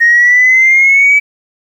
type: exponential sweep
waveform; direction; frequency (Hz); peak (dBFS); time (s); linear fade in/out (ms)
sine; up; 1856 to 2301; -3; 0-1.2; 20
effects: tanh soft clip ceiling 0 dBFS + 7-bit